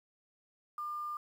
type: tone with quantisation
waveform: sine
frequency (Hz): 1200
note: D6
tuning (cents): +37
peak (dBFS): -36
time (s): 0.78-1.17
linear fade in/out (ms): 2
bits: 10
effects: none